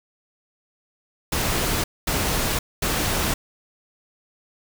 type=noise bursts; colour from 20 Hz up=pink; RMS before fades=-23 dBFS; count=3; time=1.32-3.34 s; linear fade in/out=5 ms; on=520 ms; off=230 ms; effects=none